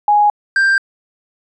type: tone pair in turn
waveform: sine / triangle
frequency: 830.6 / 1580.7 Hz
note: G#5 / G6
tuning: 0 / +14 cents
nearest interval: major seventh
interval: 1114 cents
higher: second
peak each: -8 dBFS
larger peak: neither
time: 0.08-0.3 / 0.56-0.78 s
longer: neither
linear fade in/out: 2 ms
effects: resampled to 22050 Hz